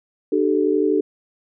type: tone cluster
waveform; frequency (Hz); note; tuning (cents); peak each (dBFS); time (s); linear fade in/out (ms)
sine; 300.9 / 383.4 / 435; D4 / G4 / A4; +42 / -38 / -20; -20; 0.32-1.01; 5
effects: none